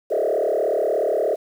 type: tone with frequency modulation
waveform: sine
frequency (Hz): 528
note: C5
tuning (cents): +16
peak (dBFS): -17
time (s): 0.1-1.36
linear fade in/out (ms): 20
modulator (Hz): 36.8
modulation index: 3.7
effects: tanh soft clip ceiling -13 dBFS + 8-bit